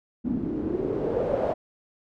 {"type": "noise with low-pass filter sweep", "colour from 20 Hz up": "white", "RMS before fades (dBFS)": -27, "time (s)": [0.24, 1.54], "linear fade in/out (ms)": 20, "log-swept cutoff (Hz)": [240, 640], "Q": 4.4, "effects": []}